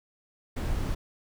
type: noise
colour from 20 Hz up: brown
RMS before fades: -29 dBFS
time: 0.56-0.95 s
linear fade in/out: 10 ms
effects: none